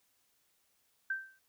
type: tone with exponential decay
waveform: sine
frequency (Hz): 1561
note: G6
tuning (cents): -8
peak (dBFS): -29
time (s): 1.1-1.39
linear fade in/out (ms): 5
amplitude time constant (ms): 63
effects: white hiss -74 dBFS RMS until 1.48 s